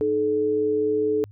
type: tone pair together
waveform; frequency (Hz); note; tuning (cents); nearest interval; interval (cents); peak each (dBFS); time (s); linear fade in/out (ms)
sine; 306.6 / 431.1; D#4 / A4; -25 / -35; tritone; 590; -27 / -20; 0.01-1.24; 0
effects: added 103 Hz sine -43 dBFS peak until 1.31 s